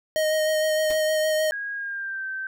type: tone with vibrato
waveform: square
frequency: 622.3 Hz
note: D#5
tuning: in tune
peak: -21 dBFS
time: 0.16-1.51 s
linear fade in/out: 0 ms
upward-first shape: sine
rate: 6.5 Hz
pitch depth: 14 cents each way
type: noise with exponential decay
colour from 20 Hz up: pink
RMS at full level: -33 dBFS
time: 0.9-1.02 s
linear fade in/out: 1 ms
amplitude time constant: 24 ms
type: tone with pitch glide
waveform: sine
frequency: 1641 to 1551.6 Hz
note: G#6 to G6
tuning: -21 to -18 cents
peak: -28 dBFS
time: 1.52-2.47 s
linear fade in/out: 2 ms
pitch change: -97 cents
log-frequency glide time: 1.73-2.26 s
effects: none